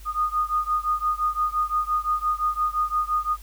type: beating tone pair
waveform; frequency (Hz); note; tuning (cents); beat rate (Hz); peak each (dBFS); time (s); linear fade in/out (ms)
sine; 1228 / 1233.8; D#6 / D#6; -23 / -15; 5.8; -24 / -25; 0.05-3.37; 50
effects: added 50 Hz sine -40 dBFS peak until 3.42 s + white hiss -51 dBFS RMS until 3.42 s